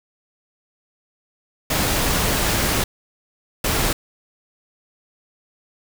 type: noise bursts at uneven times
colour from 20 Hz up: pink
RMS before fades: -20 dBFS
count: 2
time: 1.7-2.84 / 3.64-3.93 s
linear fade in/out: 5 ms
effects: none